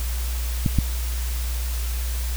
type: clicks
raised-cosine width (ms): 5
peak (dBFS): -6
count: 2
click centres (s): 0.662 / 0.787
effects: added 60 Hz sine -23 dBFS peak until 2.36 s + white hiss -35 dBFS RMS until 2.36 s